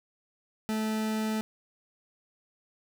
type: tone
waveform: 40% pulse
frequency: 217.9 Hz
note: A3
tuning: 17 cents flat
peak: -27 dBFS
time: 0.69-1.41 s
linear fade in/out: 0 ms
effects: none